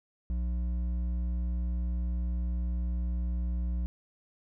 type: tone with hard clipping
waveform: sine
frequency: 60 Hz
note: B1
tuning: 49 cents flat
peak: -30 dBFS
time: 0.3-3.86 s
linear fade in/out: 0 ms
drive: 7 dB
effects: none